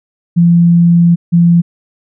sine tone pair in turn, 171.1 / 171.1 Hz, F3 / F3, -35 / -35 cents, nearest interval unison, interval 0 cents, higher neither, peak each -4 dBFS, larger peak neither, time 0.36-1.16 / 1.32-1.62 s, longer first, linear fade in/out 20 ms, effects none

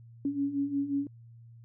sine beating tone pair, 276.9 / 282.5 Hz, C#4 / C#4, -2 / +33 cents, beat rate 5.6 Hz, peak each -34 / -29 dBFS, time 0.25-1.07 s, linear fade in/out 2 ms, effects added 116 Hz sine -49 dBFS peak until 1.64 s

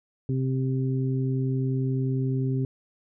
harmonic tone, 131.4 Hz, C3, 8 cents sharp, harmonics 1 / 2 / 3, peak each -24 / -30 / -34 dBFS, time 0.29-2.65 s, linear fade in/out 2 ms, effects none

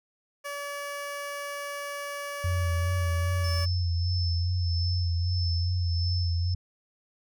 15% pulse tone, 572 Hz, D5, 46 cents flat, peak -27 dBFS, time 0.44-3.66 s, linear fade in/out 20 ms
sine tone with vibrato, 87.31 Hz, F2, in tune, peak -24 dBFS, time 2.44-6.55 s, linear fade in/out 5 ms, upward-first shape sine, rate 2.5 Hz, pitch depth 55 cents each way
sine tone with tremolo, 5274 Hz, E8, in tune, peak -32 dBFS, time 3.44-6.54 s, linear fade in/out 2 ms, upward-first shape sine, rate 1.6 Hz, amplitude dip 60%
effects none

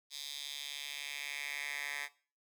10% pulse tone with high-pass filter sweep, 143.6 Hz, D3, 39 cents flat, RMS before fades -42 dBFS, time 0.1-2.09 s, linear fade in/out 50 ms, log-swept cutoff 4100 to 1700 Hz, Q 2.6, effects noise-tail reverb RT60 0.4 s tail -18 dB re dry

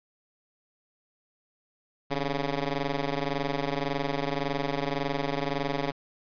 10% pulse ring-modulated tone, 140.9 Hz, C#3, 29 cents sharp, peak -16 dBFS, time 2.1-5.92 s, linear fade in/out 10 ms, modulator 130 Hz, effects resampled to 11025 Hz

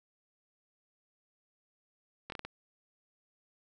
slowing click train, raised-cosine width 0.3 ms, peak -24 dBFS, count 5, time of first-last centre 2.3-2.45 s, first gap 22 ms, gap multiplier 1.37, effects none

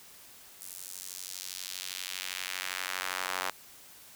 square tone with high-pass filter sweep, 46.25 Hz, F#1, in tune, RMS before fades -38 dBFS, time 0.61-3.5 s, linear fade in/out 0 ms, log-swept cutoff 9600 to 990 Hz, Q 1.1, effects white hiss -53 dBFS RMS until 4.15 s

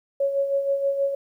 sine tone with tremolo, 554.4 Hz, C#5, in tune, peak -18 dBFS, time 0.2-1.15 s, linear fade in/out 5 ms, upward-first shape sine, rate 6.3 Hz, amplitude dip 55%, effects 10-bit

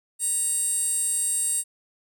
15% pulse tone with high-pass filter, 939 Hz, A#5, 12 cents sharp, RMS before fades -25 dBFS, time 0.19-1.64 s, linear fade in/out 50 ms, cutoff 8400 Hz, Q 5.5, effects none

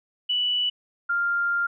sine tone pair in turn, 2960 / 1396.9 Hz, F#7 / F6, 0 / 0 cents, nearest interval octave + minor second, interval 1300 cents, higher first, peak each -21 dBFS, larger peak neither, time 0.29-0.7 / 1.09-1.67 s, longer second, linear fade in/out 10 ms, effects none

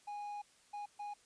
triangle tone bursts at uneven times, 825 Hz, G#5, 12 cents flat, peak -39 dBFS, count 3, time 0.07-0.42 / 0.73-0.86 / 0.99-1.14 s, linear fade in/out 10 ms, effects white hiss -67 dBFS RMS until 1.25 s + resampled to 22050 Hz

